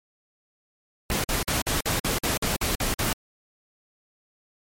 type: noise bursts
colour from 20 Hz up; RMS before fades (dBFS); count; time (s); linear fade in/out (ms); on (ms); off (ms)
pink; -25; 11; 1.1-3.13; 2; 140; 49
effects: MP3 64 kbps